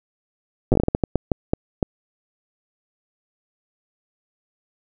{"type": "slowing click train", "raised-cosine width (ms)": 2, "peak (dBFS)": -4, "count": 14, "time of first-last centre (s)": [0.72, 1.828], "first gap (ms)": 8, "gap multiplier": 1.35, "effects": []}